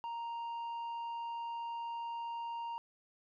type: tone with tanh clipping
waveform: sine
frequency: 932.3 Hz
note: A#5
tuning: in tune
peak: -39 dBFS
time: 0.04-2.78 s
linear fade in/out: 0 ms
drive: 5 dB
effects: none